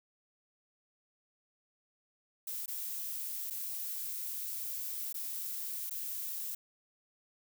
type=noise with dropouts; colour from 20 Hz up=violet; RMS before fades=-39 dBFS; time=2.47-6.55 s; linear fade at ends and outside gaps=5 ms; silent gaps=2.66-2.679 / 3.501-3.506 / 5.128-5.143 / 5.898-5.908 s; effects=none